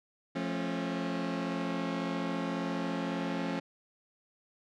sawtooth chord, F augmented, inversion none, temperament just, 174.61 / 218.3 / 272.8 Hz, F3 / A3 / C#4, 0 / -13 / -28 cents, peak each -32 / -34 / -31 dBFS, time 0.35-3.6 s, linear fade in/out 10 ms, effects low-pass 4000 Hz 12 dB/octave

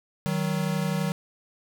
square tone pair together, 156.2 / 187.97 Hz, D#3 / F#3, +7 / +28 cents, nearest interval minor third, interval 321 cents, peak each -28 dBFS, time 0.26-1.12 s, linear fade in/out 0 ms, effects none

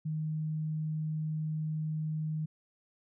sine tone, 155.56 Hz, D#3, in tune, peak -31 dBFS, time 0.05-2.46 s, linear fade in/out 10 ms, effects none

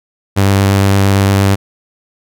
sawtooth tone with vibrato, 98.4 Hz, G2, 7 cents sharp, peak -4 dBFS, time 0.36-1.56 s, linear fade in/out 20 ms, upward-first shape sine, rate 8.7 Hz, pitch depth 10 cents each way, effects none

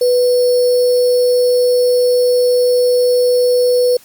sine tone with sample-and-hold, 493.9 Hz, B4, in tune, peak -9 dBFS, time 0.01-3.97 s, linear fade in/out 5 ms, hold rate 4900 Hz, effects white hiss -45 dBFS RMS until 4.04 s + Opus 48 kbps

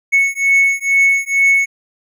triangle beating tone pair, 2206 / 2208.2 Hz, C#7 / C#7, -9 / -7 cents, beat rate 2.2 Hz, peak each -12 dBFS, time 0.12-1.66 s, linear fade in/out 20 ms, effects none

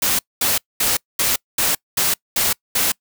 white noise bursts, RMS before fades -18 dBFS, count 8, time 0.02-2.92 s, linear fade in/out 5 ms, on 170 ms, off 220 ms, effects noise-tail reverb RT60 0.1 s tail -26 dB re dry

